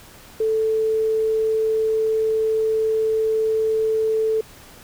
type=tone; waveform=sine; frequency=440 Hz; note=A4; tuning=in tune; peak=-17 dBFS; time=0.4-4.41 s; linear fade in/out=5 ms; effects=pink hiss -45 dBFS RMS until 4.83 s